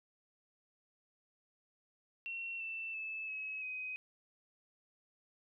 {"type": "tone with pitch steps", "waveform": "sine", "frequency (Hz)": [2722, 2669, 2617, 2566, 2516], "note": ["F7", "E7", "E7", "E7", "D#7"], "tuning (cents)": [-45, 21, -13, -47, 19], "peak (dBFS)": -39, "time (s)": [2.26, 3.96], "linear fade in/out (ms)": 0, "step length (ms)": 340, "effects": []}